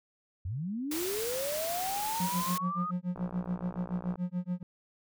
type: linear sweep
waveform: sine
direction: up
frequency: 78.7 to 1260 Hz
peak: -32 dBFS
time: 0.45-2.91 s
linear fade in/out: 5 ms
type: noise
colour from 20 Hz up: white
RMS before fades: -37 dBFS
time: 0.91-2.58 s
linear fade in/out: 5 ms
type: tone with tremolo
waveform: triangle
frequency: 178.9 Hz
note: F3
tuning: 42 cents sharp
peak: -26 dBFS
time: 2.2-4.63 s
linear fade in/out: 2 ms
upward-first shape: sine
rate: 7 Hz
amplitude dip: 100%
type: click train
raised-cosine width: 1 ms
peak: -28 dBFS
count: 61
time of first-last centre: 3.16-4.157 s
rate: 60.2 Hz
effects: none